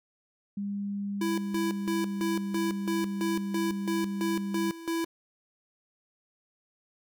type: tone with pitch glide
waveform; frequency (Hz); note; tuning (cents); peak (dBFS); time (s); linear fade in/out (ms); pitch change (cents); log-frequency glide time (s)
sine; 201.3 to 198.41; G3 to G3; +46 to +21; -30; 0.57-4.71; 5; -25; 0.91-2.4
type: tone with tremolo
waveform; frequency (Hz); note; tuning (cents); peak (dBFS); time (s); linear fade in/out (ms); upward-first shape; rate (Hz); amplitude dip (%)
square; 331.6; E4; +10; -28; 1.21-5.05; 5; square; 3; 80
effects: none